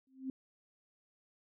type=tone with exponential growth; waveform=sine; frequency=263.5 Hz; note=C4; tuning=12 cents sharp; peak=-33 dBFS; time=0.07-0.3 s; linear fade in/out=2 ms; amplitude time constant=49 ms; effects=none